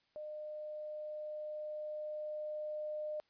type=tone with level ramp; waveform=sine; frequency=607 Hz; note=D#5; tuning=43 cents flat; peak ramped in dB=-42 to -37 dBFS; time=0.16-3.2 s; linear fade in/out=0 ms; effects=white hiss -75 dBFS RMS until 3.29 s + resampled to 11025 Hz